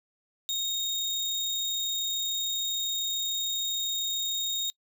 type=tone with sample-and-hold; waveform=sine; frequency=3729 Hz; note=A#7; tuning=in tune; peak=-27 dBFS; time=0.49-4.7 s; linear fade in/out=0 ms; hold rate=11025 Hz; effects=noise-tail reverb RT60 0.1 s tail -25 dB re dry

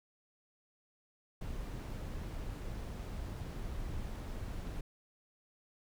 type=noise; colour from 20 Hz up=brown; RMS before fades=-41 dBFS; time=1.41-4.81 s; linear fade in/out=5 ms; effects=none

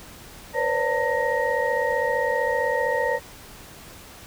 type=tone cluster; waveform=sine; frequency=485.5 / 521 / 574 / 905 / 1879 Hz; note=B4 / C5 / D5 / A5 / A#6; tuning=-30 / -7 / -40 / +48 / +13 cents; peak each=-27 dBFS; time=0.53-3.2 s; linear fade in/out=50 ms; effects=pink hiss -44 dBFS RMS until 4.26 s

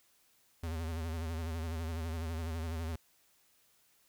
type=tone with vibrato; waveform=square; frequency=81.5 Hz; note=E2; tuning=19 cents flat; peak=-36 dBFS; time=0.63-2.96 s; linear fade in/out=5 ms; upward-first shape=sine; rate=12 Hz; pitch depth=70 cents each way; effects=white hiss -69 dBFS RMS until 4.08 s

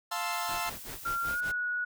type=chord; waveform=sawtooth; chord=F major seventh; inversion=none; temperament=equal; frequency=698.5 / 880 / 1046.5 / 1318.5 Hz; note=F5 / A5 / C6 / E6; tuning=0 / 0 / 0 / 0 cents; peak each=-33 dBFS; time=0.11-0.7 s; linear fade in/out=10 ms
type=noise; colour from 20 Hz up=blue; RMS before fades=-45 dBFS; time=0.32-1.41 s; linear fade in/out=10 ms
type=noise with tremolo; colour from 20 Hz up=pink; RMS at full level=-41 dBFS; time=0.48-1.52 s; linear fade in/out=10 ms; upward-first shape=sine; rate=5.2 Hz; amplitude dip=100%
type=tone with pitch glide; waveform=sine; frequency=1380 to 1462.1 Hz; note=F6 to F#6; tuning=-21 to -21 cents; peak=-29 dBFS; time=1.05-1.85 s; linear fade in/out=10 ms; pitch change=+100 cents; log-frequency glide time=1.24-1.42 s
effects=none

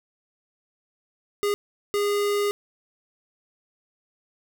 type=tone bursts at uneven times; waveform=square; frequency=409.1 Hz; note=G#4; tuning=26 cents flat; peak=-22 dBFS; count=2; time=1.43-1.54 / 1.94-2.51 s; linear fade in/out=0 ms; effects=none

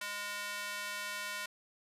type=tone with high-pass filter; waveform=square; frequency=205.2 Hz; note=G#3; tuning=21 cents flat; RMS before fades=-40 dBFS; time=0.01-1.46 s; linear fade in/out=5 ms; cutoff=1500 Hz; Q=1.2; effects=resampled to 32000 Hz

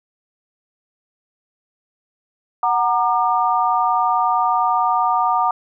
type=chord; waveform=sine; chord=Gb augmented; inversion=none; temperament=equal with one note detuned; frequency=740 / 932.3 / 1201.4 Hz; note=Gb5 / Bb5 / D6; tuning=0 / 0 / +39 cents; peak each=-19 dBFS; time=2.63-5.51 s; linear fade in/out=2 ms; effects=none

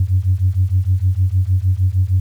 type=beating tone pair; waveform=sine; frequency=90 / 96.5 Hz; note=F#2 / G2; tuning=-47 / -27 cents; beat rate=6.5 Hz; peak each=-15 dBFS; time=0-2.2 s; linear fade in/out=5 ms; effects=tanh soft clip ceiling -5 dBFS + 8-bit

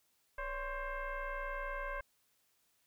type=tone with frequency modulation; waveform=sine; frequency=507 Hz; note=B4; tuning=45 cents sharp; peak=-37 dBFS; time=0.38-2.01 s; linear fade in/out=5 ms; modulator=537 Hz; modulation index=2.7; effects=white hiss -75 dBFS RMS until 2.86 s

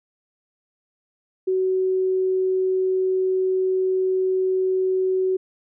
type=tone; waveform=sine; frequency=374.9 Hz; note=F#4; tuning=23 cents sharp; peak=-18 dBFS; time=1.47-5.37 s; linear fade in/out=10 ms; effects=none

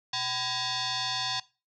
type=tone with frequency modulation; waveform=sine; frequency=123.47 Hz; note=B2; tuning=in tune; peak=-28 dBFS; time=0.13-1.4 s; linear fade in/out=5 ms; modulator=886 Hz; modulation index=5.8; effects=noise-tail reverb RT60 0.3 s tail -20 dB re dry

